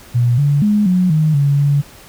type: tone with pitch steps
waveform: sine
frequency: 120.9 / 143.6 / 208.8 / 182.1 / 155.3 / 141.7 / 143 Hz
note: B2 / D3 / G#3 / F#3 / D#3 / C#3 / D3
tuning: -36 / -39 / +10 / -27 / -3 / +38 / -46 cents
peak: -10 dBFS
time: 0.14-1.82 s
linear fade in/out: 20 ms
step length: 240 ms
effects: pink hiss -41 dBFS RMS until 2.08 s